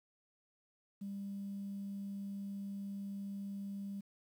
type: tone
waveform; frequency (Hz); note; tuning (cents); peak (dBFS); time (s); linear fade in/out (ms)
sine; 198.9; G3; +25; -39; 1.01-4.01; 10
effects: tanh soft clip ceiling -36 dBFS + 11-bit